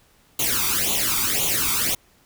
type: noise with flanger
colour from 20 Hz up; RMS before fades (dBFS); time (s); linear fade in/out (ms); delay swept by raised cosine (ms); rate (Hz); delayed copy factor
white; -22; 0.39-1.95; 5; 0.29 to 0.87; 1.9; +0.8
effects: pink hiss -58 dBFS RMS until 2.25 s